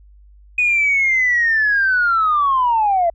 sine linear sweep, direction down, 2489 to 659.3 Hz, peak -12 dBFS, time 0.58-3.1 s, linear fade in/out 5 ms, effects tanh soft clip ceiling -8 dBFS + added 50 Hz sine -43 dBFS peak until 3.14 s

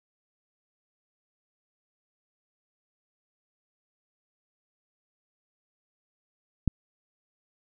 click, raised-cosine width 5 ms, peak -10 dBFS, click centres 6.677 s, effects none

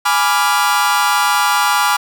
40% pulse chord, G# diminished seventh, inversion none, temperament equal, 830.6 / 987.8 / 1174.7 / 1396.9 Hz, G#5 / B5 / D6 / F6, 0 / 0 / 0 / 0 cents, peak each -17 dBFS, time 0.05-1.97 s, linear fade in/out 10 ms, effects none

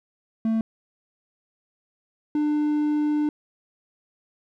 triangle tone pair in turn, 223.2 / 298.8 Hz, A3 / D4, +25 / +30 cents, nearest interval perfect fourth, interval 505 cents, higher second, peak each -18 dBFS, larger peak neither, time 0.45-0.61 / 2.35-3.29 s, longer second, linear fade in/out 2 ms, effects none

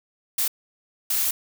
blue noise bursts at uneven times, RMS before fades -23 dBFS, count 2, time 0.38-0.48 / 1.1-1.31 s, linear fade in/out 5 ms, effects none

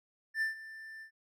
triangle tone with ADSR envelope, 1776 Hz, A6, 16 cents sharp, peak -26 dBFS, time 0.34-1.11 s, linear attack 75 ms, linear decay 130 ms, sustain -17 dB, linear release 92 ms, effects none

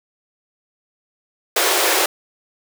pink high-pass noise, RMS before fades -17 dBFS, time 1.56-2.06 s, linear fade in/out 5 ms, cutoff 330 Hz, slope 96 dB/octave, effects none

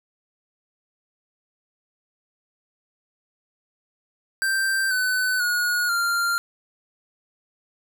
square tone with pitch steps, 1568 / 1506.7 / 1447.9 / 1391.3 Hz, G6 / F#6 / F#6 / F6, 0 / +31 / -38 / -7 cents, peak -21 dBFS, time 4.42-6.38 s, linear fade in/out 0 ms, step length 490 ms, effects none

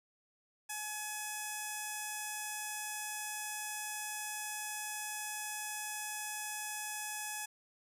5% pulse tone with notch filter, 848 Hz, G#5, 36 cents sharp, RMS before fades -41 dBFS, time 0.69-7.46 s, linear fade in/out 10 ms, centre 4100 Hz, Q 1.4, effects none

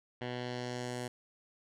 10% pulse tone with low-pass filter sweep, 123.47 Hz, B2, in tune, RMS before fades -39 dBFS, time 0.21-1.08 s, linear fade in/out 5 ms, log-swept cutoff 2900 to 9900 Hz, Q 1.5, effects none

